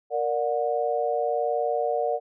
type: chord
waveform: sine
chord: Bb augmented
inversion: none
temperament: equal with one note detuned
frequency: 466.2 / 587.3 / 727.7 Hz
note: Bb4 / D5 / F#5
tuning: 0 / 0 / -29 cents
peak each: -27 dBFS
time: 0.1-2.2 s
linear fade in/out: 50 ms
effects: none